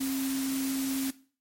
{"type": "tone in noise", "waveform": "sine", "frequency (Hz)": 268.5, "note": "C4", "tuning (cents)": 45, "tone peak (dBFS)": -28, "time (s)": [0, 1.11], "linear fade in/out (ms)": 10, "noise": "white", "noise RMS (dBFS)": -37, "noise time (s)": [0, 1.11], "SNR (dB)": 6, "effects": ["noise-tail reverb RT60 0.4 s tail -17 dB re dry", "MP3 64 kbps"]}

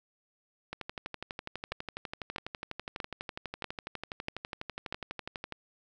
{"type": "two click trains", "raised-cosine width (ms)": 0.3, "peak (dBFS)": [-18, -21], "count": [6, 59], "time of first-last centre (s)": [[1.72, 4.925], [0.73, 5.523]], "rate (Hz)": [1.56, 12.1], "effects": []}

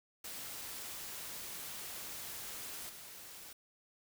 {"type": "noise with level steps", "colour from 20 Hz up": "white", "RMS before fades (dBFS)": [-45, -51], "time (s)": [0.24, 3.53], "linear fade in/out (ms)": 5, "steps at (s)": 2.89, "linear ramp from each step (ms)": 5, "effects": []}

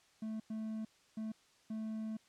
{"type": "tone bursts at uneven times", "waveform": "triangle", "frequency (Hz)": 219, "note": "A3", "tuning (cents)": -8, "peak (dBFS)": -36, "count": 4, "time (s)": [[0.22, 0.4], [0.5, 0.85], [1.17, 1.32], [1.7, 2.17]], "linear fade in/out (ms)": 5, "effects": ["white hiss -68 dBFS RMS until 2.28 s", "low-pass 7000 Hz 12 dB/octave"]}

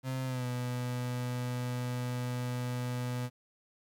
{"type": "tone with pitch glide", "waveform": "35% pulse", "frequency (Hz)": [130.6, 123.91], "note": ["C3", "B2"], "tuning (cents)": [-3, 6], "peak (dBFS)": -31, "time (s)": [0.03, 3.3], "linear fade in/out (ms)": 50, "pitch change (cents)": -91, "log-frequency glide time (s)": [0.25, 0.46], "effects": ["11-bit"]}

